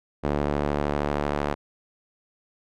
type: tone with band-pass filter sweep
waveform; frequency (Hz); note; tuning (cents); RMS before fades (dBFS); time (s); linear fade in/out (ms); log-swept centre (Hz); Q
sawtooth; 72.9; D2; -12; -26; 0.23-1.55; 20; 480 to 790; 0.7
effects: none